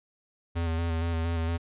square tone with vibrato, 83 Hz, E2, 12 cents sharp, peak -27 dBFS, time 0.55-1.58 s, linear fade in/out 20 ms, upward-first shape square, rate 4.3 Hz, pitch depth 27 cents each way, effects resampled to 8000 Hz

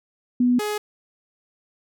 sine / sawtooth tone pair in turn, 246.4 / 419.8 Hz, B3 / G#4, -4 / +19 cents, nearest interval major sixth, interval 923 cents, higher second, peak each -15 / -20 dBFS, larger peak first, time 0.4-0.59 / 0.59-0.78 s, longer neither, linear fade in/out 5 ms, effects none

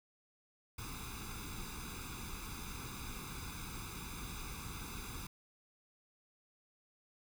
pink noise with comb filter, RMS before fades -45 dBFS, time 0.78-5.27 s, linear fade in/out 5 ms, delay 0.81 ms, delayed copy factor +0.9, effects none

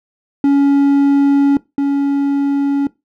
triangle tone pair in turn, 280.4 / 280.4 Hz, C#4 / C#4, +20 / +20 cents, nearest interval unison, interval 0 cents, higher neither, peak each -6 / -10 dBFS, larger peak first, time 0.44-1.57 / 1.78-2.87 s, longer first, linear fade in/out 2 ms, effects noise-tail reverb RT60 0.2 s tail -19 dB re dry

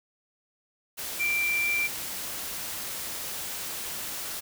sine tone in noise, 2356 Hz, D7, 5 cents sharp, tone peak -24 dBFS, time 1.19-1.88 s, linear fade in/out 20 ms, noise white, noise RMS -35 dBFS, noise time 0.97-4.41 s, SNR +8 dB, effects none

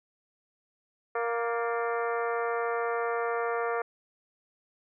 harmonic tone with a mistuned harmonic, 233.7 Hz, A#3, 5 cents sharp, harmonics 2 / 3 / 4 / 5 / 6 / 7 / 8 / 9 / 10, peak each -30 / -34 / -39 / -35 / -37 / -49 / -41 / -46 / -50 dBFS, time 1.15-3.82 s, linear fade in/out 5 ms, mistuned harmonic 8, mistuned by -71 cents, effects none

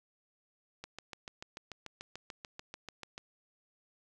click train, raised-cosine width 0.2 ms, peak -26 dBFS, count 17, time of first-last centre 0.84-3.179 s, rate 6.84 Hz, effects none

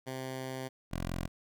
10% pulse tone pair in turn, 130.81 / 43.65 Hz, C3 / F1, 0 / 0 cents, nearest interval octave + perfect fifth, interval 1900 cents, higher first, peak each -29 / -26 dBFS, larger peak second, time 0.06-0.69 / 0.91-1.28 s, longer first, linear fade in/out 20 ms, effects none

